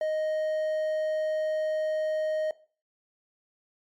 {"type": "tone with hard clipping", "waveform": "triangle", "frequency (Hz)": 622.3, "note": "D#5", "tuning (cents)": 0, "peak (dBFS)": -26, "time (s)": [0.01, 2.51], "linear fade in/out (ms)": 2, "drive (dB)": 6, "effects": ["noise-tail reverb RT60 0.4 s tail -19 dB re dry", "MP3 64 kbps"]}